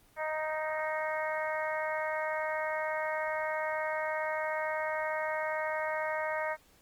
harmonic tone, 311.1 Hz, D#4, in tune, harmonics 2 / 3 / 4 / 5 / 6 / 7, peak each -34 / -37 / -41 / -41 / -39 / -41 dBFS, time 0.16-6.57 s, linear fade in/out 50 ms, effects pink hiss -63 dBFS RMS until 6.81 s + Opus 24 kbps

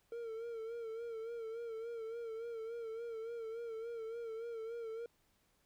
triangle tone with vibrato, 457 Hz, A#4, 34 cents flat, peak -39 dBFS, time 0.12-5.06 s, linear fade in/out 2 ms, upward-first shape sine, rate 3.5 Hz, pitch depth 56 cents each way, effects pink hiss -75 dBFS RMS until 5.65 s

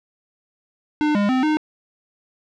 square tone with pitch steps, 300.8 / 203.6 / 258 / 306.9 Hz, D4 / G#3 / C4 / D#4, +42 / -34 / -24 / -24 cents, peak -17 dBFS, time 1.01-1.57 s, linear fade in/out 0 ms, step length 140 ms, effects low-pass 3000 Hz 12 dB/octave

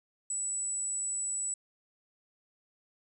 sine tone, 7902 Hz, B8, in tune, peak -31 dBFS, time 0.3-1.54 s, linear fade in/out 2 ms, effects none

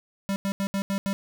square tone bursts at uneven times, 196.6 Hz, G3, 5 cents sharp, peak -25 dBFS, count 6, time 0.29-0.36 / 0.45-0.52 / 0.6-0.67 / 0.74-0.82 / 0.9-0.98 / 1.06-1.13 s, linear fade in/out 0 ms, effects none

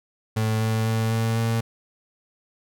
35% pulse tone with pitch steps, 110 / 111.02 / 112.05 / 113.09 / 114.14 Hz, A2 / A2 / A2 / A2 / A#2, 0 / +16 / +32 / +48 / -36 cents, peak -19 dBFS, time 0.36-1.61 s, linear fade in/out 10 ms, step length 250 ms, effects none

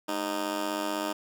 15% pulse tone with amplitude modulation, 309 Hz, D#4, 12 cents flat, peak -19 dBFS, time 0.08-1.13 s, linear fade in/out 10 ms, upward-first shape sine, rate 96 Hz, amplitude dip 85%, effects none

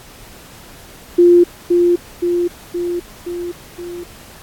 sine tone with echo, 349.5 Hz, F4, 1 cent sharp, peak -5 dBFS, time 1.18-1.44 s, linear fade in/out 10 ms, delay 520 ms, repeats 5, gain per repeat -4 dB, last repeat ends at 4.04 s, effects pink hiss -40 dBFS RMS until 4.42 s + AAC 64 kbps

